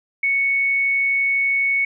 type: tone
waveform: sine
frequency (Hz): 2217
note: C#7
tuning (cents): 0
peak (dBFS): -16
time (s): 0.23-1.85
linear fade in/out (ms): 5
effects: none